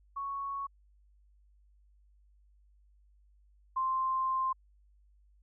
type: tone pair in turn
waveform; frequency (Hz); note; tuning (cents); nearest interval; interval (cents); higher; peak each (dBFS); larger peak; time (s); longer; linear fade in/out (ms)
sine; 1108.7 / 1050.1; C#6 / C6; 0 / +6; minor second; 94; first; -34 / -28; second; 0.16-0.67 / 3.76-4.53; second; 10
effects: added 50 Hz sine -61 dBFS peak until 5.42 s